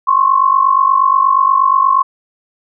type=tone pair together; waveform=sine; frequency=1052 / 1100.4 Hz; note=C6 / C#6; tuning=+9 / -13 cents; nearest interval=minor second; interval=78 cents; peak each=-11 dBFS; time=0.07-2.03 s; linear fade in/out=10 ms; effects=none